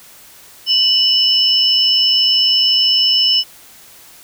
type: tone pair together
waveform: sine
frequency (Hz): 2960 / 5274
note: F#7 / E8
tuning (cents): 0 / 0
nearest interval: minor seventh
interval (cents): 1000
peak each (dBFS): -13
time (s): 0.66-3.44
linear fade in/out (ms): 50
effects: white hiss -42 dBFS RMS until 4.23 s